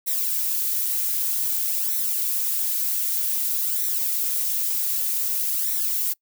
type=noise with flanger; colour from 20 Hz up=violet; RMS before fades=-24 dBFS; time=0.06-6.14 s; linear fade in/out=20 ms; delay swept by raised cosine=0.51 to 5.61 ms; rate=0.53 Hz; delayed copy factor=+0.65; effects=noise-tail reverb RT60 0.1 s tail -24 dB re dry

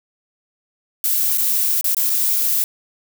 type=noise with dropouts; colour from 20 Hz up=violet; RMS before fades=-18 dBFS; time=1.04-2.64 s; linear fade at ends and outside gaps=1 ms; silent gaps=1.375-1.381 / 1.811-1.843 / 1.947-1.968 / 2.097-2.101 s; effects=none

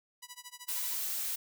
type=tone with tremolo; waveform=5% pulse; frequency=983 Hz; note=B5; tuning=8 cents flat; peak=-31 dBFS; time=0.22-0.96 s; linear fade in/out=10 ms; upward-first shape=sine; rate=13 Hz; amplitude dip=95%
type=noise; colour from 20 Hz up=blue; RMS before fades=-35 dBFS; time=0.68-1.36 s; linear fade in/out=10 ms
effects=none

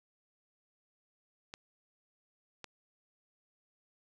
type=clicks; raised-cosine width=0.2 ms; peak=-26 dBFS; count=2; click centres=1.539 / 2.643 s; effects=none

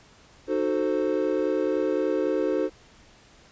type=chord; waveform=triangle; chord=D# diminished seventh; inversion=none; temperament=equal with one note detuned; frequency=306.1 / 370 / 440 / 523.3 Hz; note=D#4 / F#4 / A4 / C5; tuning=-28 / 0 / 0 / 0 cents; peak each=-26 dBFS; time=0.47-2.7 s; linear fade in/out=50 ms; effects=pink hiss -54 dBFS RMS until 3.51 s + resampled to 16000 Hz

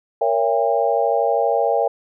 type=chord; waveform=sine; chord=A# diminished seventh; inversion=none; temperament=just; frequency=466.2 / 559.4 / 671.3 / 805.5 Hz; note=A#4 / C#5 / E5 / G5; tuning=0 / +16 / +31 / +47 cents; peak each=-21 dBFS; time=0.21-1.88 s; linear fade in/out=5 ms; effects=none

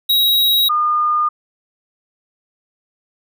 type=tone pair in turn; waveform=square / sine; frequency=3829 / 1215.9 Hz; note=A#7 / D#6; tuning=+46 / -40 cents; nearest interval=octave + minor sixth; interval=1986 cents; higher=first; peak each=-12 / -13 dBFS; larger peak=first; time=0.09-0.69 / 0.69-1.29 s; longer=neither; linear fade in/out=10 ms; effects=none

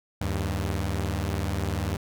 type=tone pair together; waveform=sawtooth; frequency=78.2 / 98.53 Hz; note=D#2 / G2; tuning=+9 / +9 cents; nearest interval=major third; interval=400 cents; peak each=-25 dBFS; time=0.21-1.97 s; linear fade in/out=5 ms; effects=none

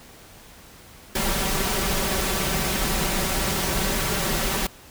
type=noise with comb filter; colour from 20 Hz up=pink; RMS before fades=-24 dBFS; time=1.15-4.67 s; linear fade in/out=5 ms; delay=5.2 ms; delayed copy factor=+0.55; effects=pink hiss -47 dBFS RMS until 4.9 s

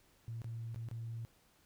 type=tone with dropouts; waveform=sine; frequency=114.8 Hz; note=A#2; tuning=26 cents flat; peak=-39 dBFS; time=0.28-1.25 s; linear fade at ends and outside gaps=0 ms; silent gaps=0.418-0.444 / 0.745-0.76 / 0.887-0.913 s; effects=tanh soft clip ceiling -35 dBFS + pink hiss -69 dBFS RMS until 1.65 s

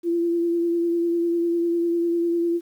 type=tone with vibrato; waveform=sine; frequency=340.5 Hz; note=F4; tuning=44 cents flat; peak=-19 dBFS; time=0.03-2.61 s; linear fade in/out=50 ms; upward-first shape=triangle; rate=10 Hz; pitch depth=25 cents each way; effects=9-bit

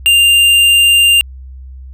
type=tone with hard clipping; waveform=sine; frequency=2794 Hz; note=F7; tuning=in tune; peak=-7 dBFS; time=0.06-1.21 s; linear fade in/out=0 ms; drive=10 dB; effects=added 65 Hz sine -28 dBFS peak until 1.93 s

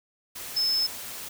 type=tone in noise; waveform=sine; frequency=5230 Hz; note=E8; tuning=15 cents flat; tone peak=-22 dBFS; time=0.56-0.87 s; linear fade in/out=10 ms; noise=white; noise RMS=-38 dBFS; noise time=0.35-1.29 s; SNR=+13 dB; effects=none

